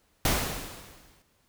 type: noise with exponential decay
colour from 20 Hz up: pink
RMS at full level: -23 dBFS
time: 0.25-1.22 s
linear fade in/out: 2 ms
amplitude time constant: 210 ms
effects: pink hiss -68 dBFS RMS until 1.48 s